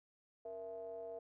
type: ring-modulated tone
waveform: triangle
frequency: 98 Hz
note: G2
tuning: in tune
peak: -39 dBFS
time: 0.45-1.19 s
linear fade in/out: 5 ms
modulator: 566 Hz
effects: none

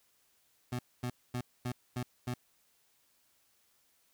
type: tone bursts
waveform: 25% pulse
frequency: 123.4 Hz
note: B2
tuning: 1 cent flat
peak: -30 dBFS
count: 6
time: 0.72-2.34 s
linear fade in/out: 5 ms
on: 70 ms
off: 240 ms
effects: white hiss -71 dBFS RMS until 4.13 s

